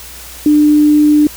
sine tone, 298.7 Hz, D4, 29 cents sharp, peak -5 dBFS, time 0.46-1.27 s, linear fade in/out 2 ms, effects added 60 Hz sine -37 dBFS peak until 1.36 s + white hiss -32 dBFS RMS until 1.36 s

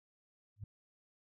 sine tone with exponential growth, 103.5 Hz, G#2, 5 cents flat, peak -37 dBFS, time 0.56-0.64 s, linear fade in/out 5 ms, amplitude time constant 16 ms, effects none

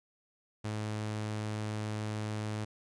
sawtooth tone, 107 Hz, A2, 48 cents flat, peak -30 dBFS, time 0.64-2.65 s, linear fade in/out 10 ms, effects resampled to 22050 Hz + 12-bit

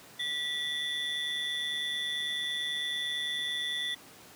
triangle tone cluster, 1951 / 3370 / 3519 Hz, B6 / G#7 / A7, -22 / +25 / 0 cents, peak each -34 / -37 / -32 dBFS, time 0.19-3.95 s, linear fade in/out 10 ms, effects pink hiss -52 dBFS RMS until 4.35 s + high-pass 150 Hz 12 dB/octave

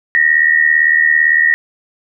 sine tone pair together, 1840 / 1917.8 Hz, A#6 / A#6, -23 / +49 cents, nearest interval minor second, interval 72 cents, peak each -11 dBFS, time 0.15-1.54 s, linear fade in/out 0 ms, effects none

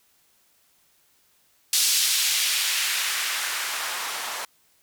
blue noise with band-pass filter sweep, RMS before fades -25 dBFS, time 1.73-4.45 s, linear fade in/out 2 ms, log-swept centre 4500 to 790 Hz, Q 1, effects white hiss -63 dBFS RMS until 4.82 s

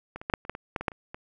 clicks, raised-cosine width 0.5 ms, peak -22 / -25 / -14 / -6 / -30 / -15 / -21 / -13 / -19 / -10 / -29 / -23 dBFS, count 12, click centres 0.16 / 0.215 / 0.299 / 0.338 / 0.451 / 0.496 / 0.551 / 0.762 / 0.81 / 0.882 / 0.918 / 1.145 s, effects none

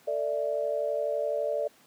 sine chord, A suspended fourth, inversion none, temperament equal with one note detuned, 447.2 / 587.3 / 659.3 Hz, A4 / D5 / E5, +28 / 0 / 0 cents, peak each -33 / -28 / -34 dBFS, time 0.07-1.68 s, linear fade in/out 10 ms, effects pink hiss -59 dBFS RMS until 1.86 s + high-pass 200 Hz 12 dB/octave

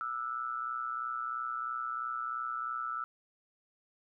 sine tone with amplitude modulation, 1321 Hz, E6, 3 cents sharp, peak -30 dBFS, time 0.01-3.04 s, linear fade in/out 0 ms, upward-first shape sine, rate 123 Hz, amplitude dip 80%, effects none

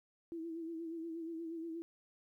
sine tone with vibrato, 329.6 Hz, E4, in tune, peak -40 dBFS, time 0.32-1.82 s, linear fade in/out 0 ms, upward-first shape sine, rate 8.4 Hz, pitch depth 46 cents each way, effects 13-bit

